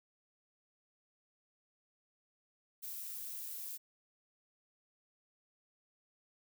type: noise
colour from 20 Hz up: violet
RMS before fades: -44 dBFS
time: 2.82-3.78 s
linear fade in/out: 20 ms
effects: none